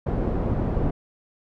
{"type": "low-pass noise", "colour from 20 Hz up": "pink", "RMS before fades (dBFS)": -24, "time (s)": [0.06, 0.91], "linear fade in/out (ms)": 10, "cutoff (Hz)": 550, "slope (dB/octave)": 12, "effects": []}